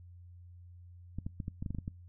clicks, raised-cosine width 5 ms, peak -25 dBFS, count 10, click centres 1.186 / 1.265 / 1.402 / 1.481 / 1.625 / 1.662 / 1.706 / 1.748 / 1.786 / 1.879 s, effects noise-tail reverb RT60 0.3 s tail -25 dB re dry + added 88 Hz sine -50 dBFS peak until 2.08 s

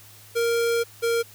square tone pair in turn, 466.2 / 464.5 Hz, A#4 / A#4, 0 / -6 cents, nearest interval unison, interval 6 cents, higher first, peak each -21 dBFS, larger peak neither, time 0.35-0.84 / 1.02-1.23 s, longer first, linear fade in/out 20 ms, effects added 104 Hz sine -52 dBFS peak until 1.34 s + white hiss -49 dBFS RMS until 1.34 s

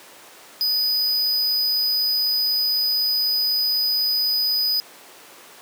square tone, 4978 Hz, D#8, in tune, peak -19 dBFS, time 0.61-4.8 s, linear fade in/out 0 ms, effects pink hiss -44 dBFS RMS until 5.61 s + high-pass 400 Hz 12 dB/octave

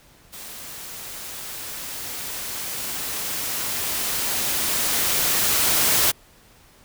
white noise with level ramp, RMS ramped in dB -38 to -18 dBFS, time 0.32-6.12 s, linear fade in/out 20 ms, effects pink hiss -53 dBFS RMS until 6.84 s

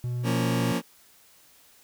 triangle tone, 122.5 Hz, B2, 14 cents flat, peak -25 dBFS, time 0.04-0.72 s, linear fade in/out 0 ms
sawtooth chord, Bb minor, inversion second, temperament just, 174.81 / 233.1 / 279.7 Hz, F3 / Bb3 / Db4, +2 / 0 / +16 cents, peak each -25 / -24 / -26 dBFS, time 0.23-0.82 s, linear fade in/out 50 ms
effects white hiss -57 dBFS RMS until 1.83 s

